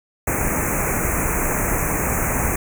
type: band-stop noise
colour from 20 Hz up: pink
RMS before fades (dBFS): -21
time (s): 0.27-2.56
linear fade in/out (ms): 5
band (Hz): 2500 to 6200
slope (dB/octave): 96
effects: none